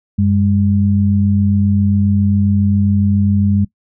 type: tone pair together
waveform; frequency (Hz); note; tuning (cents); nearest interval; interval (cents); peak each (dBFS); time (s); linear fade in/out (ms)
sine; 95.02 / 202.4; F#2 / G#3; +47 / -44; octave + minor second; 1309; -13; 0.18-3.65; 10
effects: noise-tail reverb RT60 0.1 s tail -21 dB re dry